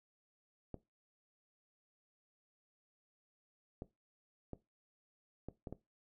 clicks, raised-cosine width 2 ms, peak -30 dBFS, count 6, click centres 0.743 / 3.821 / 4.533 / 5.486 / 5.672 / 5.726 s, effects noise-tail reverb RT60 0.2 s tail -17 dB re dry

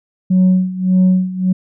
sine tone with tremolo, 185 Hz, F#3, in tune, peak -5 dBFS, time 0.3-1.53 s, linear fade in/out 10 ms, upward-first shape sine, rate 1.7 Hz, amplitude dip 85%, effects tanh soft clip ceiling -6 dBFS

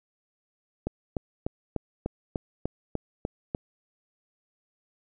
click train, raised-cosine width 2 ms, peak -15 dBFS, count 10, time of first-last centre 0.87-3.549 s, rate 3.36 Hz, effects none

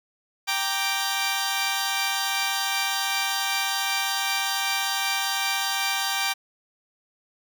10% pulse chord, G minor, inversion none, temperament equal, 784 / 932.3 / 1174.7 Hz, G5 / Bb5 / D6, 0 / 0 / 0 cents, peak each -18 / -22 / -21 dBFS, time 0.47-6.34 s, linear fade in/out 20 ms, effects none

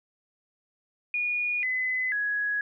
sine tone with pitch steps, 2446 / 2021 / 1670.7 Hz, D#7 / B6 / G#6, -30 / +39 / +10 cents, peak -25 dBFS, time 1.14-2.61 s, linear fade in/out 2 ms, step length 490 ms, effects none

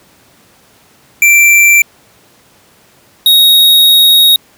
square tone pair in turn, 2349 / 3762 Hz, D7 / A#7, 0 / +15 cents, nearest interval minor sixth, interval 815 cents, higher second, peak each -4 dBFS, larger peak neither, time 1.22-1.82 / 3.26-4.36 s, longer second, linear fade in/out 2 ms, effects pink hiss -46 dBFS RMS until 4.57 s + high-pass 100 Hz 12 dB/octave

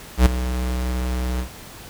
square tone with ADSR envelope, 62.5 Hz, B1, 21 cents sharp, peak -8 dBFS, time 0.17-1.49 s, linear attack 89 ms, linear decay 9 ms, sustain -14 dB, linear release 96 ms, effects pink hiss -40 dBFS RMS until 1.89 s

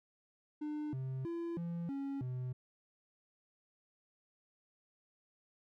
triangle tone with pitch steps, 300.4 / 131.5 / 338.4 / 170.3 / 276.3 / 126.6 Hz, D4 / C3 / E4 / F3 / C#4 / B2, +39 / +9 / +45 / -43 / -6 / +43 cents, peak -35 dBFS, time 0.61-2.53 s, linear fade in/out 10 ms, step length 320 ms, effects none

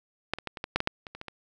clicks, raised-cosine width 0.3 ms, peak -10 / -22 / -17 / -22 / -16 / -8 / -11 / -8 / -24 / -25 / -23 / -22 dBFS, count 12, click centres 0.336 / 0.386 / 0.473 / 0.572 / 0.641 / 0.76 / 0.804 / 0.874 / 1.068 / 1.15 / 1.214 / 1.283 s, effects none

